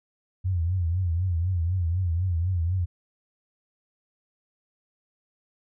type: tone with vibrato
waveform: sine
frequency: 87.9 Hz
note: F2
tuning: 12 cents sharp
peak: -22 dBFS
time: 0.44-2.86 s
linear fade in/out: 20 ms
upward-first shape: triangle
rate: 4 Hz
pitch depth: 150 cents each way
effects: none